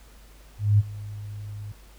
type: tone with ADSR envelope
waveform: sine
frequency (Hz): 103.7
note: G#2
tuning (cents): -2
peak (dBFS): -13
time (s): 0.58-1.72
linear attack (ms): 210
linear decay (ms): 30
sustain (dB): -20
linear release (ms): 5
effects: added 50 Hz sine -48 dBFS peak until 1.98 s + pink hiss -55 dBFS RMS until 1.98 s

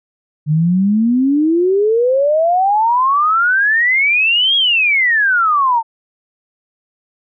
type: exponential two-way sweep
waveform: sine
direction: up then down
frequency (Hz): 146.83 to 3322 to 885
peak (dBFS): -10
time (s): 0.46-5.83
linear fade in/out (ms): 50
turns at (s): 4.56
effects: none

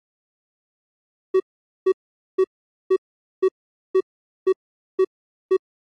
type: tone bursts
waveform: triangle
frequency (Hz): 377.7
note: F#4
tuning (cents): +36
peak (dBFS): -11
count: 9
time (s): 1.34-5.569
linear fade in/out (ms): 10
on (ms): 61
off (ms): 460
effects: AAC 32 kbps

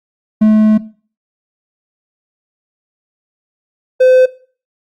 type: tone pair in turn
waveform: triangle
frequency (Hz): 215.5 / 512.5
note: A3 / C5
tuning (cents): -36 / -36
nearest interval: octave + minor third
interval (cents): 1500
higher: second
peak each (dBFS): -3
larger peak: neither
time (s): 0.41-0.78 / 4-4.26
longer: first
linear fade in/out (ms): 10
effects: noise-tail reverb RT60 0.4 s tail -18 dB re dry + Opus 48 kbps

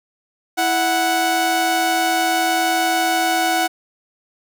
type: tone pair together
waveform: sawtooth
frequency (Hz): 329.6 / 740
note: E4 / F#5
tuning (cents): 0 / 0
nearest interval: octave + major second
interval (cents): 1400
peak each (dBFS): -19 / -13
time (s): 0.57-3.68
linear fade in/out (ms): 20
effects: none

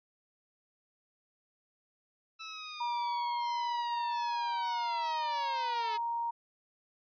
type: linear sweep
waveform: 5% pulse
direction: down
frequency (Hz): 1318.5 to 421.2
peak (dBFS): -26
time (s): 2.39-5.98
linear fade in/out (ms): 20
type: tone with pitch glide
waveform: sine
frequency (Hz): 956 to 935.2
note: A#5 to A#5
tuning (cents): +43 to +5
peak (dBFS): -31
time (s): 2.8-6.31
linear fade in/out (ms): 10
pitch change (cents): -38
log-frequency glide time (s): 2.99-6.05
effects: resampled to 11025 Hz

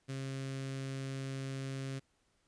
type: tone with notch filter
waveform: sawtooth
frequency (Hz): 134.6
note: C3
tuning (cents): +49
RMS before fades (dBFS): -40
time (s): 0.08-2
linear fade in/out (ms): 20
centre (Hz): 870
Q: 1.1
effects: pink hiss -75 dBFS RMS until 2.47 s + resampled to 22050 Hz

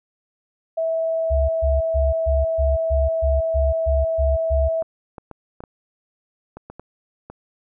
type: tone with vibrato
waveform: sine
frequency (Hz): 652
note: E5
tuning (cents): -19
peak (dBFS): -19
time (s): 0.77-4.83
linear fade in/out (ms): 10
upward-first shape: square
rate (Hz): 20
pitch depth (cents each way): 8
type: tone bursts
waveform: sine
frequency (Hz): 69.3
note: C#2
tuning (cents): 0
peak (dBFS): -17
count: 11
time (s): 1.3-4.69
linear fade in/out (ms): 20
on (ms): 190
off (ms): 130
type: clicks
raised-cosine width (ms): 1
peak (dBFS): -22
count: 9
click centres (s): 4.823 / 5.182 / 5.313 / 5.605 / 5.638 / 6.57 / 6.7 / 6.796 / 7.3
effects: none

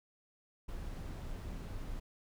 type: noise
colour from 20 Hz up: brown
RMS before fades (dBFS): -42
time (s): 0.68-2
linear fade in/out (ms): 10
effects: none

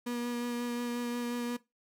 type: tone with vibrato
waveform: 35% pulse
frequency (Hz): 240.5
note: B3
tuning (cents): -46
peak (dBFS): -31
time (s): 0.06-1.57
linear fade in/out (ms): 10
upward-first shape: sine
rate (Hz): 5.6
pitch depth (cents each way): 13
effects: noise-tail reverb RT60 0.2 s tail -18 dB re dry

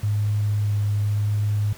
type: tone with vibrato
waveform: sine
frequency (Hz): 103.83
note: G#2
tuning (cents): 0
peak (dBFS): -19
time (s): 0.03-1.73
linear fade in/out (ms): 5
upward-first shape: triangle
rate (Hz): 0.9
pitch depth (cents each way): 12
effects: pink hiss -44 dBFS RMS until 1.77 s

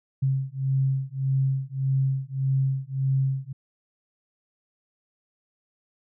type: beating tone pair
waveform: sine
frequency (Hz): 133.5 / 135.2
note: C3 / C#3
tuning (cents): +35 / -43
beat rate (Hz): 1.7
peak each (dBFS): -25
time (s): 0.22-3.53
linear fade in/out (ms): 10
effects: none

